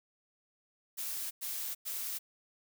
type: noise bursts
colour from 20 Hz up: blue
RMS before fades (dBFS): -38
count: 3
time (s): 0.97-2.19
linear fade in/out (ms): 20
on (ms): 340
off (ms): 100
effects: none